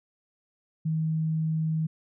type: tone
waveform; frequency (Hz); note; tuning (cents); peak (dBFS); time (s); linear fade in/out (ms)
sine; 158.8; D#3; +36; -24; 0.85-1.87; 10
effects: none